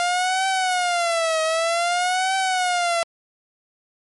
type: tone with vibrato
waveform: sawtooth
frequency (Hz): 698.5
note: F5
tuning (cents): 0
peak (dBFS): -15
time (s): 0-3.03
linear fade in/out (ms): 0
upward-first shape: triangle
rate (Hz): 0.53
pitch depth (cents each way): 170
effects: MP3 48 kbps